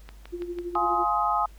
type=click train; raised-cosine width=0.3 ms; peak=-26 dBFS; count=5; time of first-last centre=0.09-0.752 s; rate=6.04 Hz
type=tone with tremolo; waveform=sine; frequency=349.2 Hz; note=F4; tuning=in tune; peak=-28 dBFS; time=0.32-1.05 s; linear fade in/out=20 ms; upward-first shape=sine; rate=12 Hz; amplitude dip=65%
type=chord; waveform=sine; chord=F minor seventh; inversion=none; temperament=just; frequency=698.5 / 838.1 / 1047.7 / 1257.2 Hz; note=F5 / Ab5 / C6 / Eb6; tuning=0 / +16 / +2 / +18 cents; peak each=-30 / -26 / -30 / -25 dBFS; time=0.75-1.46 s; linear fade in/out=5 ms
effects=added 50 Hz sine -45 dBFS peak until 1.58 s + pink hiss -58 dBFS RMS until 1.58 s